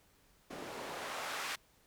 white noise with band-pass filter sweep, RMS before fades -42 dBFS, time 0.5-1.56 s, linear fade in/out 10 ms, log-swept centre 300 to 1600 Hz, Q 0.9, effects pink hiss -68 dBFS RMS until 1.86 s

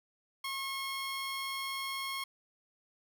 15% pulse tone, 1084 Hz, C#6, 39 cents flat, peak -29 dBFS, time 0.44-2.24 s, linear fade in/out 5 ms, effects none

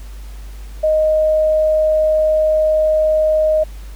sine tone, 622 Hz, D#5, 1 cent flat, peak -11 dBFS, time 0.83-3.64 s, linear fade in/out 10 ms, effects added 50 Hz sine -29 dBFS peak until 3.95 s + pink hiss -45 dBFS RMS until 3.95 s

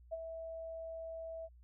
sine tone with ADSR envelope, 654 Hz, E5, 14 cents flat, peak -35 dBFS, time 0.11-1.49 s, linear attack 23 ms, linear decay 29 ms, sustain -7 dB, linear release 44 ms, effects added 60 Hz sine -57 dBFS peak until 1.63 s

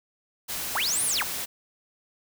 white noise, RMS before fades -32 dBFS, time 0.48-1.46 s, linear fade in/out 20 ms
sine linear two-way sweep, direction up then down, 587.3 to 10710 to 587.3 Hz, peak -24 dBFS, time 0.75-1.23 s, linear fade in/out 5 ms, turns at 1.05 s
effects none

